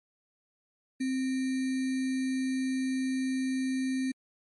sine tone with sample-and-hold, 261.6 Hz, C4, in tune, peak -27 dBFS, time 1-4.12 s, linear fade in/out 10 ms, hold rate 2100 Hz, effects MP3 48 kbps

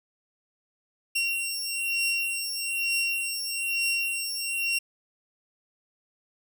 sawtooth beating tone pair, 2746 / 2747.1 Hz, F7 / F7, -30 / -29 cents, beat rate 1.1 Hz, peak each -26 dBFS, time 1.15-4.79 s, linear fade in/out 10 ms, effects none

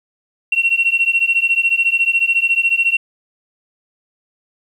sine beating tone pair, 2724 / 2738 Hz, F7 / F7, -44 / -35 cents, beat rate 14 Hz, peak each -15 dBFS, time 0.52-2.97 s, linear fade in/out 5 ms, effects tanh soft clip ceiling -5 dBFS + 8-bit

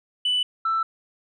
sine tone pair in turn, 2982 / 1328.3 Hz, F#7 / E6, +13 / +13 cents, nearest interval octave + major second, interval 1400 cents, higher first, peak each -18 / -19 dBFS, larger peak first, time 0.25-0.43 / 0.65-0.83 s, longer neither, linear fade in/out 5 ms, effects tanh soft clip ceiling -17 dBFS

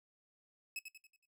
sawtooth tone with echo, 2582 Hz, E7, 37 cents flat, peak -36 dBFS, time 0.76-0.79 s, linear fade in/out 2 ms, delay 93 ms, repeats 5, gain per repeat -7 dB, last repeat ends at 1.255 s, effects noise-tail reverb RT60 0.1 s tail -17 dB re dry

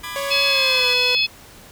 20% pulse chord, G# diminished, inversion first, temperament just, 996.7 / 1196.1 / 1661.2 Hz, B5 / D6 / G#6, +16 / +31 / 0 cents, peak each -28 / -28 / -29 dBFS, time 0.03-0.94 s, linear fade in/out 10 ms
sawtooth tone with pitch glide, 557 to 496.2 Hz, C#5 to B4, +8 to +8 cents, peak -20 dBFS, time 0.16-1.15 s, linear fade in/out 0 ms, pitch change -200 cents, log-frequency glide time 0.47-0.88 s
harmonic tone, 855 Hz, A5, 50 cents flat, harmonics 3 / 4 / 5 / 6, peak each -19 / -21 / -23 / -25 dBFS, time 0.3-1.27 s, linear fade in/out 20 ms
effects pink hiss -44 dBFS RMS until 1.71 s

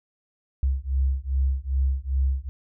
sine beating tone pair, 65.7 / 68.2 Hz, C2 / C#2, +8 / -28 cents, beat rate 2.5 Hz, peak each -24 dBFS, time 0.63-2.49 s, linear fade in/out 0 ms, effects none

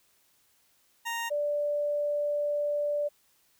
20% pulse / sine tone pair in turn, 930 / 585.9 Hz, A#5 / D5, -4 / -4 cents, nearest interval minor sixth, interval 800 cents, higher first, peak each -26 dBFS, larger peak neither, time 1.05-1.3 / 1.3-3.09 s, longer second, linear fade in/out 20 ms, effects white hiss -67 dBFS RMS until 3.59 s

